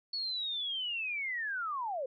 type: linear sweep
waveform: sine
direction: down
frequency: 4435 to 493.9 Hz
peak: -33 dBFS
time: 0.13-2.06 s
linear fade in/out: 5 ms
effects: none